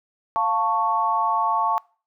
sine chord, F augmented, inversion none, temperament equal with one note detuned, 698.5 / 888.2 / 1108.7 Hz, F5 / A5 / C#6, 0 / +16 / 0 cents, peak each -27 / -22 / -22 dBFS, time 0.36-1.78 s, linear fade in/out 0 ms, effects noise-tail reverb RT60 0.4 s tail -24 dB re dry

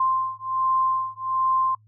sine beating tone pair, 1046.5 / 1047.8 Hz, C6 / C6, 0 / +2 cents, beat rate 1.3 Hz, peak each -24 dBFS, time 0-1.75 s, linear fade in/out 5 ms, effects noise-tail reverb RT60 0.1 s tail -24 dB re dry + added 107 Hz sine -53 dBFS peak until 1.87 s

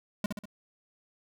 square tone with echo, 206.3 Hz, G#3, 11 cents flat, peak -27 dBFS, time 0.24-0.26 s, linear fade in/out 2 ms, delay 65 ms, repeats 3, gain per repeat -5 dB, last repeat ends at 0.455 s, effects none

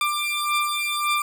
20% pulse beating tone pair, 1186 / 1187.8 Hz, D6 / D6, +17 / +19 cents, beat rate 1.8 Hz, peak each -20 dBFS, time 0.01-1.22 s, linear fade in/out 2 ms, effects none

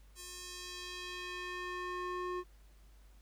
square tone with band-pass filter sweep, 360.2 Hz, F#4, 46 cents flat, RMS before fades -42 dBFS, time 0.15-2.44 s, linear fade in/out 50 ms, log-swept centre 8700 to 760 Hz, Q 1.1, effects added 50 Hz sine -57 dBFS peak until 3.21 s + pink hiss -69 dBFS RMS until 3.21 s

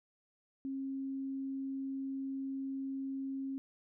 sine tone, 270 Hz, C#4, 45 cents flat, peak -36 dBFS, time 0.65-3.58 s, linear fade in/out 0 ms, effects none

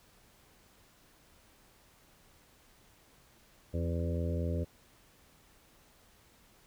harmonic tone with a mistuned harmonic, 84.3 Hz, E2, 39 cents sharp, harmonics 1 / 2 / 3 / 4 / 5 / 6 / 7, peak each -32 / -38 / -41 / -44 / -44 / -42 / -44 dBFS, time 3.73-4.65 s, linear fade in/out 20 ms, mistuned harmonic 3, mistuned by +28 cents, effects pink hiss -63 dBFS RMS until 6.66 s

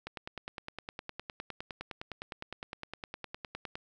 click train, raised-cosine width 0.3 ms, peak -23 dBFS, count 37, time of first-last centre 0.07-3.755 s, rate 9.77 Hz, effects none

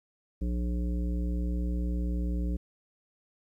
harmonic tone, 59.7 Hz, A#1, 42 cents sharp, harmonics 1 / 3 / 5 / 7 / 9, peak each -28 / -35 / -39 / -47 / -49 dBFS, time 0.41-2.57 s, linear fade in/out 10 ms, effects 11-bit

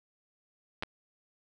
clicks, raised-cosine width 0.3 ms, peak -18 dBFS, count 2, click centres 0.825 / 0.834 s, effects none

